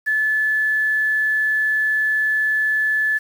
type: tone with quantisation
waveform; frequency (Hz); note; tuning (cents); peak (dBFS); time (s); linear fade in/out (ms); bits
sine; 1732; A6; -28; -16; 0.06-3.19; 20; 7
effects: none